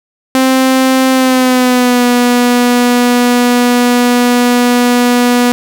sawtooth tone with pitch glide, 261.6 to 244.1 Hz, C4 to B3, 0 to -20 cents, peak -3 dBFS, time 0.35-5.52 s, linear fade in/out 0 ms, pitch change -120 cents, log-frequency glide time 1.11-2.05 s, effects none

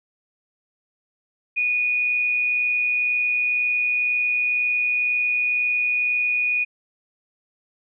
sine tone with amplitude modulation, 2463 Hz, D#7, 18 cents flat, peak -17 dBFS, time 1.56-6.65 s, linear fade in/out 20 ms, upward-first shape sine, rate 122 Hz, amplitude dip 35%, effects none

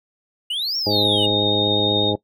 triangle exponential two-way sweep, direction up then down, 2824 to 5588 to 2824 Hz, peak -20 dBFS, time 0.5-1.26 s, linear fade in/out 5 ms, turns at 0.77 s
harmonic tone, 103.8 Hz, G#2, in tune, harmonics 1 / 2 / 3 / 4 / 5 / 6 / 8, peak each -27 / -28 / -25 / -25 / -26 / -29 / -28 dBFS, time 0.86-2.16 s, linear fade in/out 10 ms
sine tone with vibrato, 3700 Hz, A#7, 14 cents flat, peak -18 dBFS, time 0.9-2.14 s, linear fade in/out 50 ms, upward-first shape triangle, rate 8.1 Hz, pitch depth 11 cents each way
effects noise-tail reverb RT60 0.1 s tail -19 dB re dry

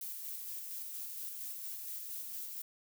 violet noise with tremolo, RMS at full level -42 dBFS, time 0.01-2.62 s, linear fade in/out 5 ms, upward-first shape square, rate 4.3 Hz, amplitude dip 25%, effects none

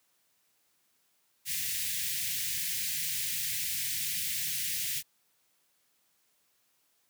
white band-stop noise, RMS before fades -33 dBFS, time 1.45-5.03 s, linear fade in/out 50 ms, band 180 to 1800 Hz, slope 48 dB/octave, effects white hiss -72 dBFS RMS until 7.09 s + high-pass 100 Hz 12 dB/octave

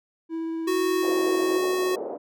triangle tone with vibrato, 326.8 Hz, E4, 15 cents flat, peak -25 dBFS, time 0.29-1.6 s, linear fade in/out 50 ms, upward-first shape triangle, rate 17 Hz, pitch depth 9 cents each way
square tone, 368.2 Hz, F#4, 8 cents flat, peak -23 dBFS, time 0.67-1.96 s, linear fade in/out 10 ms
pink band-pass noise, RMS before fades -33 dBFS, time 1.02-2.18 s, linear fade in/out 20 ms, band 360 to 650 Hz, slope 24 dB/octave
effects none

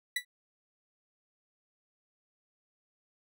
30% pulse tone with exponential decay, 1964 Hz, B6, 10 cents flat, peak -23 dBFS, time 0.16-0.25 s, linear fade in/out 5 ms, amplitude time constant 18 ms, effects none

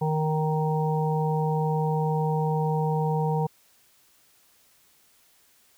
harmonic tone, 155.56 Hz, D#3, in tune, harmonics 1 / 3 / 5 / 6, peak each -24 / -29 / -31 / -32 dBFS, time 0.01-3.47 s, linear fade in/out 10 ms, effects white hiss -61 dBFS RMS until 5.77 s

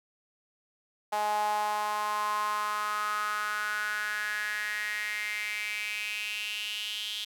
sawtooth tone with high-pass filter sweep, 210 Hz, G#3, 19 cents sharp, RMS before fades -32 dBFS, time 1.12-7.25 s, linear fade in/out 10 ms, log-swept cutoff 780 to 3300 Hz, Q 6.4, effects none

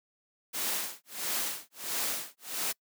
white noise with tremolo, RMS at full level -31 dBFS, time 0.53-2.73 s, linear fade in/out 20 ms, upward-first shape sine, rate 1.5 Hz, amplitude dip 100%, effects noise-tail reverb RT60 0.1 s tail -26 dB re dry + high-pass 200 Hz 12 dB/octave

